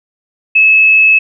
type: tone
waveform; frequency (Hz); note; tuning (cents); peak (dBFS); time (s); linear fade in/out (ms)
sine; 2594; E7; -28; -4; 0.55-1.19; 10
effects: none